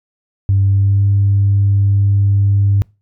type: tone with pitch glide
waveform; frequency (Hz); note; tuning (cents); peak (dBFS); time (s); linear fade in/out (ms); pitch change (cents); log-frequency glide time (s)
sine; 98 to 99.89; G2 to G2; 0 to +33; -8; 0.49-2.82; 0; +33; 0.63-1.04
effects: noise-tail reverb RT60 0.3 s tail -26 dB re dry + tanh soft clip ceiling -5 dBFS